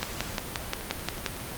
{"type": "two click trains", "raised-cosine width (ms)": 0.2, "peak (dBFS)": [-9, -22], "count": [8, 7], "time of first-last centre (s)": [[0.03, 1.262], [0.81, 1.366]], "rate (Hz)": [5.68, 10.8], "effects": ["pink hiss -37 dBFS RMS until 1.57 s", "Opus 48 kbps"]}